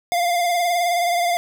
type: tone with vibrato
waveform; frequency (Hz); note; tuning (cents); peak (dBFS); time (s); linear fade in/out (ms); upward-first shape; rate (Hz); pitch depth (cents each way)
square; 698.5; F5; 0; -18; 0.12-1.37; 0; triangle; 19; 48
effects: none